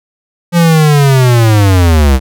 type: linear sweep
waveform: square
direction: down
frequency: 174.61 to 62.9 Hz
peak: -5 dBFS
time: 0.52-2.2 s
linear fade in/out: 50 ms
effects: none